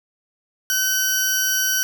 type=tone pair together; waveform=sawtooth; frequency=1524 / 5759 Hz; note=G6 / F#8; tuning=-49 / -48 cents; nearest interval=octave + major seventh; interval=2301 cents; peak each=-18 dBFS; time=0.7-1.83 s; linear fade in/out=0 ms; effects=8-bit